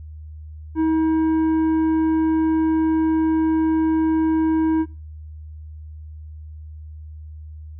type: tone with tanh clipping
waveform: sine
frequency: 318.8 Hz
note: D#4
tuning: 42 cents sharp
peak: -17 dBFS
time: 0.75-4.86 s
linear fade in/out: 50 ms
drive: 8 dB
effects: noise-tail reverb RT60 0.3 s tail -18 dB re dry + added 77 Hz sine -34 dBFS peak until 7.79 s